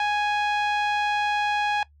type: tone with low-pass filter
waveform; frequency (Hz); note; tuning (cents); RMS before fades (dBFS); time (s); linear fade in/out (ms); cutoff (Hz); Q
sawtooth; 830.6; G#5; 0; -24; 0-1.83; 2; 3000; 1.1
effects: noise-tail reverb RT60 0.1 s tail -19 dB re dry + added 73 Hz sine -53 dBFS peak until 2 s